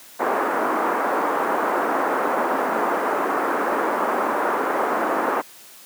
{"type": "band-pass noise", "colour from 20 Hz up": "white", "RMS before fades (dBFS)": -22, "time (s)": [0.19, 5.42], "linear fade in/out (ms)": 20, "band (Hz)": [260, 1300], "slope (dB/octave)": 24, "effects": ["white hiss -45 dBFS RMS until 5.85 s", "high-pass 150 Hz 12 dB/octave"]}